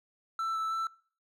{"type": "tone with pitch steps", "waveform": "triangle", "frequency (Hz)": [1331, 1317, 1330], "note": ["E6", "E6", "E6"], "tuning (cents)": [16, -2, 15], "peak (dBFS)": -28, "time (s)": [0.39, 0.87], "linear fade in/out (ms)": 2, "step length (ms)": 160, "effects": ["noise-tail reverb RT60 0.5 s tail -22 dB re dry"]}